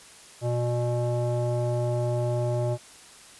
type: tone with low-pass filter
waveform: square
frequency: 120.8 Hz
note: B2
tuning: 38 cents flat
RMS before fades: -26 dBFS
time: 0.41-2.78 s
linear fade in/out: 50 ms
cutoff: 670 Hz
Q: 3.6
effects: white hiss -49 dBFS RMS until 3.39 s + resampled to 24000 Hz